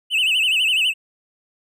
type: tone with vibrato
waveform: triangle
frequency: 2794 Hz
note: F7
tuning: in tune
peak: -14 dBFS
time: 0.1-0.94 s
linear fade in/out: 50 ms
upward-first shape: sine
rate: 12 Hz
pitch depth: 160 cents each way
effects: none